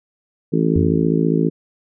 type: harmonic tone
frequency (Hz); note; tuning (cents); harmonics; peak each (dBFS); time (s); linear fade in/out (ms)
54.9; A1; -3; 3 / 4 / 5 / 6 / 7 / 8; -18 / -23 / -20 / -23 / -23 / -24; 0.52-1.5; 20
type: tone with exponential decay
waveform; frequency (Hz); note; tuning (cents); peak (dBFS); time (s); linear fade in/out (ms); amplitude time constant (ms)
sine; 89.3; F2; +39; -14; 0.76-1.32; 0; 120
effects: none